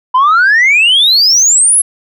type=exponential sweep; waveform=sine; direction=up; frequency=987.8 to 11175 Hz; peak=-3 dBFS; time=0.14-1.82 s; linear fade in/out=10 ms; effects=tanh soft clip ceiling -3 dBFS